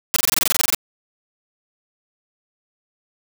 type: noise bursts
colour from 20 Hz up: white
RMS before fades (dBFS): -17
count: 14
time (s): 0.14-0.747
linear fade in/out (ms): 0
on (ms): 22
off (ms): 23
effects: none